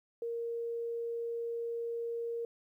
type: tone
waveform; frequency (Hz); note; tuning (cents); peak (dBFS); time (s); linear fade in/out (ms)
sine; 466.2; A#4; 0; -34; 0.22-2.45; 2
effects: 12-bit